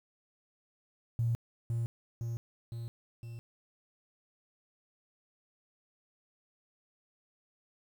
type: tone with echo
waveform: triangle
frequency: 116.54 Hz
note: A#2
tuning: in tune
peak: -23 dBFS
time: 1.19-1.35 s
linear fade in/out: 0 ms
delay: 510 ms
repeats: 4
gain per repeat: -4 dB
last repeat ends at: 3.39 s
effects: tanh soft clip ceiling -25 dBFS + 10-bit